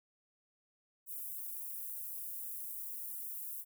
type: high-pass noise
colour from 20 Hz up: white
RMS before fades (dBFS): -43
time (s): 1.06-3.65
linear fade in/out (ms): 50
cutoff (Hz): 11000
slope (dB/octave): 24
effects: none